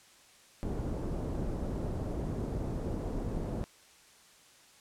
pink low-pass noise, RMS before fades -35 dBFS, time 0.63-3.64 s, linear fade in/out 0 ms, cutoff 500 Hz, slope 12 dB/octave, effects white hiss -59 dBFS RMS until 4.8 s + low-pass 9000 Hz 12 dB/octave

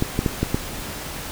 clicks, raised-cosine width 3 ms, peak -6 dBFS, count 5, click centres 0.024 / 0.191 / 0.262 / 0.43 / 0.545 s, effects pink hiss -32 dBFS RMS until 1.31 s

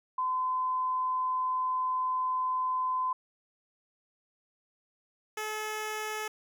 sine / 10% pulse tone pair in turn, 1022 / 429.7 Hz, C6 / A4, -41 / -41 cents, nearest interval octave + minor third, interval 1500 cents, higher first, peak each -27 / -25 dBFS, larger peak second, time 0.18-3.13 / 5.37-6.28 s, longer first, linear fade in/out 5 ms, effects none

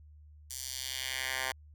10% pulse tone with high-pass filter sweep, 130.8 Hz, C3, in tune, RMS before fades -37 dBFS, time 0.5-1.52 s, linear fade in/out 5 ms, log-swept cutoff 6800 to 1200 Hz, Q 1.3, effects added 75 Hz sine -52 dBFS peak until 1.74 s

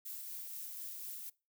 violet noise with tremolo, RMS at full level -44 dBFS, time 0.05-1.3 s, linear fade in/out 10 ms, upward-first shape sine, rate 4.1 Hz, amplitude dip 25%, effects noise-tail reverb RT60 0.3 s tail -23 dB re dry

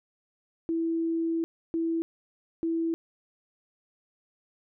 sine tone bursts at uneven times, 329.6 Hz, E4, in tune, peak -25 dBFS, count 3, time 0.69-1.44 / 1.74-2.02 / 2.63-2.94 s, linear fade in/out 0 ms, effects none

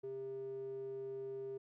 square tone with band-pass filter, 133 Hz, C3, 29 cents sharp, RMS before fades -44 dBFS, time 0.03-1.58 s, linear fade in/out 10 ms, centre 410 Hz, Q 7.5, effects none

